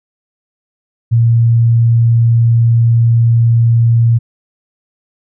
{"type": "tone", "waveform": "sine", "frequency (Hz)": 116.3, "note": "A#2", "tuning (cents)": -4, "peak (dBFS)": -6, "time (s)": [1.11, 4.19], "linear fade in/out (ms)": 20, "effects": []}